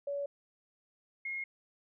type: tone pair in turn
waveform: sine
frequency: 567 / 2150 Hz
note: C#5 / C7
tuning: +39 / +47 cents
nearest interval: octave + major seventh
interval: 2308 cents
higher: second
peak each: -33 / -35 dBFS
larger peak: first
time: 0.07-0.26 / 1.25-1.44 s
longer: neither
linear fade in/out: 5 ms
effects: none